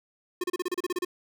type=tone bursts; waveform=square; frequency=359.6 Hz; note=F#4; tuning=49 cents flat; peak=-27 dBFS; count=11; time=0.41-1.049 s; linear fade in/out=5 ms; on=29 ms; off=32 ms; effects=none